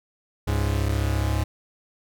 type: tone pair together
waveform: 45% pulse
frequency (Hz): 69.3 / 103.83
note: C#2 / G#2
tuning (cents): 0 / 0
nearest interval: perfect fifth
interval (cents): 700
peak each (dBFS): -24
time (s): 0.47-1.44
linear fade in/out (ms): 10
effects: none